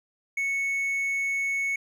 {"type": "tone", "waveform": "triangle", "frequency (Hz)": 2210, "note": "C#7", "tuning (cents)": -6, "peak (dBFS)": -23, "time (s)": [0.37, 1.76], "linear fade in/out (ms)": 5, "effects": []}